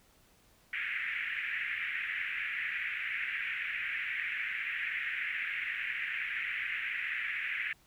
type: band-pass noise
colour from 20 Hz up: pink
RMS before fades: -36 dBFS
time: 0.73-7.73 s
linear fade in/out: 2 ms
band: 1700 to 2500 Hz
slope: 48 dB/octave
effects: pink hiss -65 dBFS RMS until 7.86 s